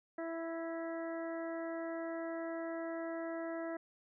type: harmonic tone with a mistuned harmonic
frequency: 330.4 Hz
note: E4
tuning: 4 cents sharp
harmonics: 1 / 2 / 3 / 4 / 5 / 6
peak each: -41 / -41 / -53 / -51 / -52 / -53 dBFS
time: 0.18-3.77 s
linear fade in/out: 5 ms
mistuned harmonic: 6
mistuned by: -27 cents
effects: none